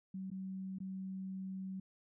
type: tone with dropouts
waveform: sine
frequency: 189.9 Hz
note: F#3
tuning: 45 cents sharp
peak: -40 dBFS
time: 0.14-1.8 s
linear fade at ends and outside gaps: 5 ms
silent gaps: 0.303-0.314 / 0.786-0.802 s
effects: none